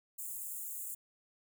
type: high-pass noise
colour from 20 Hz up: white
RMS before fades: -42 dBFS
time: 0.18-0.95 s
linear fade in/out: 10 ms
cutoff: 6900 Hz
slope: 96 dB/octave
effects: none